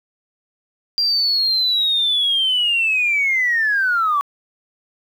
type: linear sweep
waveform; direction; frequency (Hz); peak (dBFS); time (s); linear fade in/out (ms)
sine; down; 4773 to 1116; -14; 0.98-4.21; 0
effects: tanh soft clip ceiling -10 dBFS + 8-bit